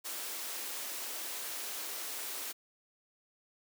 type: high-pass noise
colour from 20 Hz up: white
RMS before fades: -40 dBFS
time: 0.04-2.53 s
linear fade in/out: 20 ms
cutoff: 280 Hz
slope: 24 dB/octave
effects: none